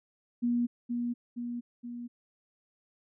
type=tone with echo; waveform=sine; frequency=240 Hz; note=B3; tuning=49 cents flat; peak=-25 dBFS; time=0.42-0.67 s; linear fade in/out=20 ms; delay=470 ms; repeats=3; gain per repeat=-4 dB; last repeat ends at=2.08 s; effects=none